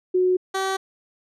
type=tone pair in turn; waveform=sine / 15% pulse; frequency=366.7 / 383.9 Hz; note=F#4 / G4; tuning=-15 / -36 cents; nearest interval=minor second; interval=79 cents; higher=second; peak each=-16 dBFS; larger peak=neither; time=0.14-0.37 / 0.54-0.77 s; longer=neither; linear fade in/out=10 ms; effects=low-pass 9000 Hz 12 dB/octave